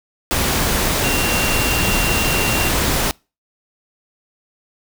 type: tone in noise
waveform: sine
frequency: 2759 Hz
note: F7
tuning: 22 cents flat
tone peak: -22 dBFS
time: 1.04-2.69 s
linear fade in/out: 0 ms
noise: pink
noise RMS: -18 dBFS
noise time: 0.31-3.11 s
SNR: -7 dB
effects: noise-tail reverb RT60 0.3 s tail -26 dB re dry